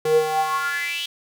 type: tone with high-pass filter sweep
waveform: square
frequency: 155.56 Hz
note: D#3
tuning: in tune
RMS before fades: -22 dBFS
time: 0.05-1.06 s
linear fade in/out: 5 ms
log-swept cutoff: 370 to 3300 Hz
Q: 7.3
effects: none